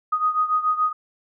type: beating tone pair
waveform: sine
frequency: 1244.5 / 1251.5 Hz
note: D#6 / D#6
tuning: 0 / +10 cents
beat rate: 7 Hz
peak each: -20 / -24 dBFS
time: 0.12-0.93 s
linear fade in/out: 10 ms
effects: none